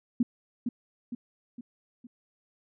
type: tone with echo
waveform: sine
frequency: 240.8 Hz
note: B3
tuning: 44 cents flat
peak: -20 dBFS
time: 0.2-0.23 s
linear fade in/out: 5 ms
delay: 460 ms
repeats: 4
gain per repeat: -6 dB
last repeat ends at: 2.07 s
effects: none